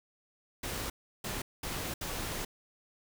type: noise bursts at uneven times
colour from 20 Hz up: pink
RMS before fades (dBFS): -37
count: 4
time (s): 0.63-0.9 / 1.24-1.42 / 1.63-1.94 / 2.01-2.45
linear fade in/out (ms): 5
effects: none